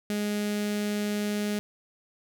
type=tone with notch filter; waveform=sawtooth; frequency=207.7 Hz; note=G#3; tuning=in tune; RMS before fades=-29 dBFS; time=0.1-1.59 s; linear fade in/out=0 ms; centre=1000 Hz; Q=1.2; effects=none